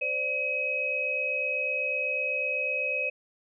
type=tone cluster; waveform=sine; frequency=518 / 586 / 2542 Hz; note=C5 / D5 / D#7; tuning=-17 / -4 / +36 cents; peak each=-35 / -36 / -27 dBFS; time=0.01-3.1 s; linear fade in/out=10 ms; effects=none